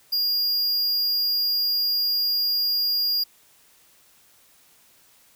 square tone, 4830 Hz, D8, 48 cents sharp, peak -21 dBFS, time 0.12-3.24 s, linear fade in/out 10 ms, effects white hiss -57 dBFS RMS until 5.35 s

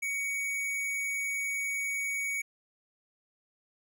square tone, 2245 Hz, C#7, 21 cents sharp, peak -31 dBFS, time 0.02-2.42 s, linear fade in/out 10 ms, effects none

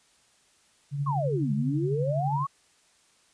sine tone with tremolo, 142.1 Hz, C#3, 43 cents sharp, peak -24 dBFS, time 0.91-2.46 s, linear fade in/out 50 ms, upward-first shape sine, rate 12 Hz, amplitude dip 50%
sine exponential two-way sweep, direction down then up, 1147 to 200 to 1147 Hz, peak -27 dBFS, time 1.06-2.47 s, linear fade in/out 10 ms, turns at 1.53 s
effects white hiss -63 dBFS RMS until 3.33 s + resampled to 22050 Hz

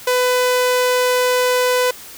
sawtooth tone, 500 Hz, B4, 21 cents sharp, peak -10 dBFS, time 0.07-1.91 s, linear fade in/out 5 ms, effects white hiss -37 dBFS RMS until 2.17 s

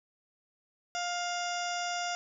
harmonic tone, 704 Hz, F5, 14 cents sharp, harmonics 1 / 2 / 3 / 4 / 5 / 7 / 8 / 9 / 10, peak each -34 / -38 / -43 / -42 / -45 / -44 / -43 / -49 / -46 dBFS, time 0.95-2.15 s, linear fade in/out 0 ms, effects none

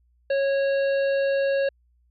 harmonic tone, 550 Hz, C#5, 14 cents flat, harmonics 1 / 3 / 5 / 7 / 8, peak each -20 / -32 / -38 / -44 / -45 dBFS, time 0.3-1.69 s, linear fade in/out 5 ms, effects added 60 Hz sine -60 dBFS peak until 2.1 s

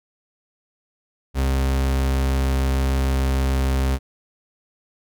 40% pulse tone, 66.6 Hz, C2, 31 cents sharp, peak -17 dBFS, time 1.34-3.99 s, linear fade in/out 50 ms, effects none

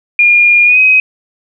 sine tone with pitch glide, 2419 to 2526 Hz, D#7 to D#7, -49 to +26 cents, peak -4 dBFS, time 0.19-1 s, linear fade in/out 2 ms, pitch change +75 cents, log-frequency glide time 0.65-0.79 s, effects none

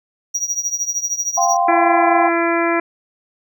triangle tone with tremolo, 5760 Hz, F#8, 47 cents flat, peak -14 dBFS, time 0.34-1.57 s, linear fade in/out 10 ms, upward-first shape triangle, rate 13 Hz, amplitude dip 90%
sine chord, F suspended second, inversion none, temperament equal with one note detuned, 698.5 / 784 / 1040.5 Hz, F5 / G5 / C6, 0 / 0 / -10 cents, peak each -16 / -18 / -20 dBFS, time 1.37-2.29 s, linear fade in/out 10 ms
harmonic tone, 337.4 Hz, E4, 40 cents sharp, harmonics 1 / 2 / 3 / 4 / 5 / 6 / 7, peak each -18 / -21 / -23 / -24 / -25 / -26 / -26 dBFS, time 1.68-2.8 s, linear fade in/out 5 ms
effects none

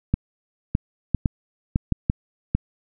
clicks, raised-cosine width 5 ms, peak -6 dBFS, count 8, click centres 0.14 / 0.751 / 1.147 / 1.258 / 1.759 / 1.923 / 2.099 / 2.55 s, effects none

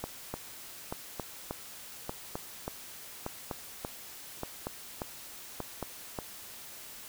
two click trains, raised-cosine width 1 ms, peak -20 / -20 dBFS, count 6 / 11, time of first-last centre 0.04-5.827 / 0.34-6.188 s, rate 0.864 / 1.71 Hz, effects white hiss -47 dBFS RMS until 7.08 s

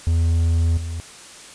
triangle tone with level steps, 83.1 Hz, E2, 15 cents sharp, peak -13 / -23 dBFS, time 0.07-1 s, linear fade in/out 0 ms, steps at 0.77 s, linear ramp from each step 5 ms, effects white hiss -41 dBFS RMS until 1.54 s + resampled to 22050 Hz

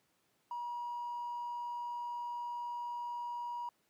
sine tone with hard clipping, 959 Hz, A#5, 49 cents sharp, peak -38 dBFS, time 0.51-3.69 s, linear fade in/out 2 ms, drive 1 dB, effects pink hiss -75 dBFS RMS until 3.89 s + high-pass 150 Hz 12 dB/octave

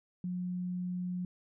sine tone, 180 Hz, F#3, 47 cents flat, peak -33 dBFS, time 0.24-1.25 s, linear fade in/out 2 ms, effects none

